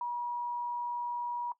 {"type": "tone", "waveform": "sine", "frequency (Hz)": 962, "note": "B5", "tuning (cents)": -46, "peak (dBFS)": -32, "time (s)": [0.01, 1.52], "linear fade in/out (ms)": 2, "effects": ["noise-tail reverb RT60 0.1 s tail -18 dB re dry"]}